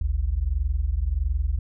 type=tone pair together; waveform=sine; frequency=51.92 / 73.42 Hz; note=G#1 / D2; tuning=0 / 0 cents; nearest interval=tritone; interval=600 cents; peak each=-24 dBFS; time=0.01-1.59 s; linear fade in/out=5 ms; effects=none